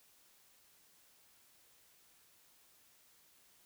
silence, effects white hiss -67 dBFS RMS until 3.65 s

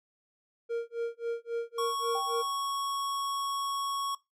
triangle tone with tremolo, 466.2 Hz, A#4, in tune, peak -26 dBFS, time 0.69-2.43 s, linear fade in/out 20 ms, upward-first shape sine, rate 3.7 Hz, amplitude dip 100%
square tone, 1108 Hz, C#6, 1 cent flat, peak -31 dBFS, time 1.78-4.15 s, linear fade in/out 5 ms
sine tone with exponential decay, 783 Hz, G5, 2 cents flat, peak -32 dBFS, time 2.15-2.94 s, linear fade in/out 2 ms, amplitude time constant 170 ms
effects noise-tail reverb RT60 0.2 s tail -21 dB re dry + resampled to 32000 Hz

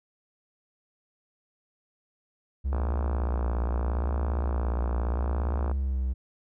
triangle tone with vibrato, 67 Hz, C2, 42 cents sharp, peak -23 dBFS, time 2.64-6.14 s, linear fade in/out 20 ms, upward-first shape sine, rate 0.78 Hz, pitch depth 83 cents each way
click train, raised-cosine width 1 ms, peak -20 dBFS, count 172, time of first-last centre 2.73-5.714 s, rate 57.3 Hz
effects none

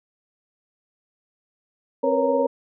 sine tone cluster, 266.5 / 470 / 488.6 / 554 / 929 Hz, C4 / A#4 / B4 / C#5 / A#5, +32 / +14 / -19 / -1 / -6 cents, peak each -26 / -24 / -26 / -21 / -27 dBFS, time 2.03-2.47 s, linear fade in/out 10 ms, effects none

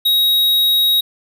square tone, 3800 Hz, A#7, 33 cents sharp, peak -12 dBFS, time 0.05-1.01 s, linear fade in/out 10 ms, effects none

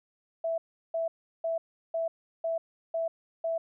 sine tone bursts, 659.3 Hz, E5, in tune, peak -27 dBFS, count 7, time 0.44-3.58 s, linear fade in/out 5 ms, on 140 ms, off 360 ms, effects none

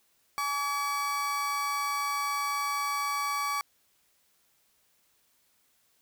35% pulse tone pair together, 840.5 / 1142 Hz, G#5 / D6, +20 / -49 cents, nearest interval perfect fourth, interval 531 cents, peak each -36 / -27 dBFS, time 0.38-3.61 s, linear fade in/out 0 ms, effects white hiss -69 dBFS RMS until 6.01 s

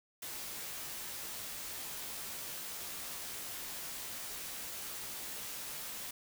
white noise with comb filter, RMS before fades -43 dBFS, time 0.22-6.11 s, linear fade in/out 5 ms, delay 16 ms, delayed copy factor -0.55, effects none

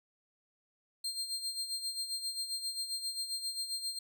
30% pulse tone with tremolo, 4200 Hz, C8, 6 cents sharp, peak -30 dBFS, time 1.04-3.99 s, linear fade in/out 5 ms, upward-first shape sine, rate 7.5 Hz, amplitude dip 65%, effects none

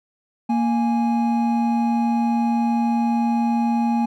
triangle tone pair together, 233.1 / 830.6 Hz, A#3 / G#5, 0 / 0 cents, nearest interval octave + minor seventh, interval 2200 cents, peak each -16 / -22 dBFS, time 0.49-4.06 s, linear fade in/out 10 ms, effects none

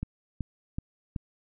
click train, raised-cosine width 5 ms, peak -19 dBFS, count 4, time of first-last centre 0.03-1.162 s, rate 2.65 Hz, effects none

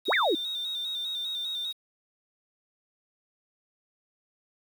sine tone with vibrato, 3679 Hz, A#7, 24 cents flat, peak -30 dBFS, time 0.05-1.73 s, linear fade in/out 20 ms, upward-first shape square, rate 5 Hz, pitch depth 44 cents each way
sine exponential two-way sweep, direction up then down, 287.9 to 2379 to 287.9 Hz, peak -22 dBFS, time 0.08-0.35 s, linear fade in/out 5 ms, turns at 0.14 s
effects 8-bit

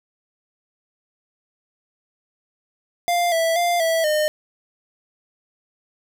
square tone with pitch steps, 698 / 658 / 697 / 655 / 609 Hz, F5 / E5 / F5 / E5 / D#5, -1 / -3 / -4 / -11 / -37 cents, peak -18 dBFS, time 3.08-4.28 s, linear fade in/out 0 ms, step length 240 ms, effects none

